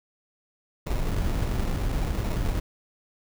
brown noise with sample-and-hold, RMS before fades -26 dBFS, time 0.86-2.6 s, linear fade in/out 10 ms, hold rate 1575 Hz, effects none

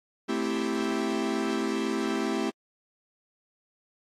45% pulse chord, A minor seventh, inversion none, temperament equal, 220 / 261.6 / 329.6 / 392 Hz, A3 / C4 / E4 / G4, 0 / 0 / 0 / 0 cents, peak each -32 dBFS, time 0.28-2.51 s, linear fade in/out 20 ms, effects low-pass 7000 Hz 12 dB/octave + AAC 64 kbps

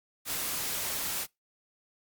white noise, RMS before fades -33 dBFS, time 0.25-1.27 s, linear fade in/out 50 ms, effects noise-tail reverb RT60 0.2 s tail -25 dB re dry + Opus 48 kbps

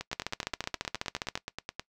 two click trains, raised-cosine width 0.2 ms, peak -13 / -18 dBFS, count 19 / 18, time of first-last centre 0.13-1.354 / 0.01-1.796 s, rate 14.7 / 9.52 Hz, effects noise-tail reverb RT60 0.1 s tail -20 dB re dry

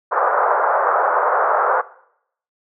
white band-pass noise, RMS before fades -17 dBFS, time 0.11-1.82 s, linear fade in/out 20 ms, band 460 to 1400 Hz, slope 48 dB/octave, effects noise-tail reverb RT60 0.7 s tail -19 dB re dry

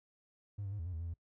triangle tone with pitch steps, 101.8 / 97.5 / 103.5 / 81.9 / 90.9 / 80.3 / 85.1 / 83.7 Hz, G#2 / G2 / G#2 / E2 / F#2 / E2 / F2 / E2, -34 / -9 / -5 / -11 / -30 / -45 / -44 / +27 cents, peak -35 dBFS, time 0.58-1.14 s, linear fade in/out 10 ms, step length 70 ms, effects noise-tail reverb RT60 0.1 s tail -24 dB re dry + tanh soft clip ceiling -33 dBFS

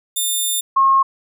5% pulse / sine tone pair in turn, 3600 / 1079.6 Hz, A7 / C#6, +39 / -46 cents, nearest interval octave + major sixth, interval 2085 cents, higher first, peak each -10 dBFS, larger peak neither, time 0.16-0.61 / 0.76-1.03 s, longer first, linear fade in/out 10 ms, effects none

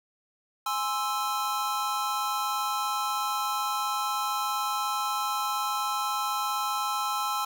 square chord, Ab augmented, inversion none, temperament equal, 830.6 / 1046.5 / 1318.5 Hz, Ab5 / C6 / E6, 0 / 0 / 0 cents, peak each -33 / -33 / -31 dBFS, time 0.66-7.45 s, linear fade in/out 5 ms, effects none

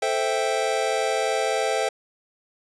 square chord, A minor seventh, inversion none, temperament equal, 440 / 523.3 / 659.3 / 784 Hz, A4 / C5 / E5 / G5, 0 / 0 / 0 / 0 cents, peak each -28 dBFS, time 0.02-1.89 s, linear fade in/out 5 ms, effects resampled to 22050 Hz

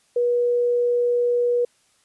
sine tone, 483.6 Hz, B4, 36 cents flat, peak -17 dBFS, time 0.16-1.65 s, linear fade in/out 5 ms, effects white hiss -62 dBFS RMS until 2.04 s + resampled to 24000 Hz

